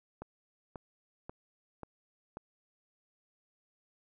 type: click train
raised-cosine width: 1 ms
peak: -28 dBFS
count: 5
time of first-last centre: 0.22-2.371 s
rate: 1.86 Hz
effects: none